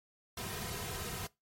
pink noise with comb filter, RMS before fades -40 dBFS, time 0.37-1.27 s, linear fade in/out 5 ms, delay 3.5 ms, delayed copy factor -0.9, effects noise-tail reverb RT60 0.2 s tail -21 dB re dry + MP3 64 kbps

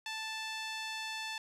sawtooth tone with band-pass filter, 880 Hz, A5, in tune, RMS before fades -40 dBFS, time 0.06-1.38 s, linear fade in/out 2 ms, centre 3400 Hz, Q 1, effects resampled to 32000 Hz

